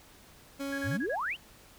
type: tone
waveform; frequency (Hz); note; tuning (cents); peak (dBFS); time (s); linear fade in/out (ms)
30% pulse; 277.2; C#4; 0; -31; 0.59-0.98; 20
type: tone bursts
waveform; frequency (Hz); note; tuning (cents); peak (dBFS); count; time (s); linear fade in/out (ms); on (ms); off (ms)
sine; 1657; G#6; -4; -34; 5; 0.72-1.158; 10; 66; 27
type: exponential sweep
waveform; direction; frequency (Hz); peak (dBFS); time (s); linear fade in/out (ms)
sine; up; 76.6 to 3280; -30; 0.83-1.37; 50
effects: pink hiss -56 dBFS RMS until 1.78 s